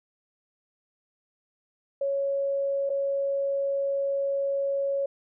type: tone with dropouts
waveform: sine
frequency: 554.4 Hz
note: C#5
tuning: in tune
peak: -24 dBFS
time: 2.01-5.06 s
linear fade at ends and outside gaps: 5 ms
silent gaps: 2.894-2.9 s
effects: none